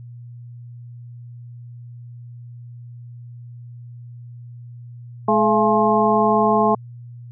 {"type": "harmonic tone with a mistuned harmonic", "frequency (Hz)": 212.8, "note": "G#3", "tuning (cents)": 42, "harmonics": [1, 2, 3, 4, 5], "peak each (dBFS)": [-20, -20, -20, -20, -20], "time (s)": [5.28, 6.75], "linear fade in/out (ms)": 5, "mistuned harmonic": 3, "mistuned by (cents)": 100, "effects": ["added 120 Hz sine -35 dBFS peak until 7.31 s"]}